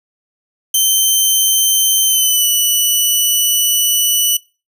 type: tone with pitch glide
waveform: 10% pulse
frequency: 3102 to 2965 Hz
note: G7 to F#7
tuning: -19 to +3 cents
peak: -3 dBFS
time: 0.74-4.37 s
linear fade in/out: 5 ms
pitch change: -78 cents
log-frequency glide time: 2.05-2.45 s
effects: noise-tail reverb RT60 0.3 s tail -22 dB re dry